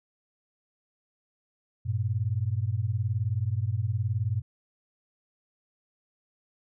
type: beating tone pair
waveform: sine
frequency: 98 / 117 Hz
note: G2 / A#2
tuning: 0 / +7 cents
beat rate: 19 Hz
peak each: -28 dBFS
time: 1.85-4.42 s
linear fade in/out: 20 ms
effects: none